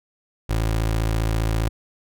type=tone; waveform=25% pulse; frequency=55 Hz; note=A1; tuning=in tune; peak=-16 dBFS; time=0.49-1.69 s; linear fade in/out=10 ms; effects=none